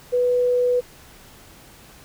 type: tone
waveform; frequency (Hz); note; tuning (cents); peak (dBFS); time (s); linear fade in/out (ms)
sine; 493.2; B4; -2; -16; 0.12-0.81; 20
effects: pink hiss -47 dBFS RMS until 2.04 s